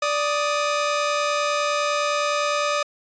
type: tone pair together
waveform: sawtooth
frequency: 586.1 / 1242 Hz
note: D5 / D#6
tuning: -4 / -3 cents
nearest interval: octave + minor second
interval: 1301 cents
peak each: -19 / -20 dBFS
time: 0.02-2.83 s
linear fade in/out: 5 ms
effects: resampled to 16000 Hz